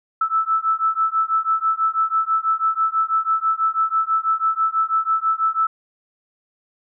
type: beating tone pair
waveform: sine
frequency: 1312 / 1318.1 Hz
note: E6 / E6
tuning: -9 / -1 cents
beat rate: 6.1 Hz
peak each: -20 dBFS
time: 0.21-5.67 s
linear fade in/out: 5 ms
effects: none